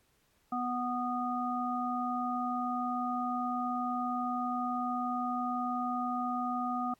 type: harmonic tone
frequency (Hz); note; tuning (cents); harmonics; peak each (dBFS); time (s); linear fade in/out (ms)
246.5; B3; -3; 1 / 3 / 5; -35 / -35 / -35; 0.52-6.94; 5
effects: pink hiss -71 dBFS RMS until 6.99 s + AAC 64 kbps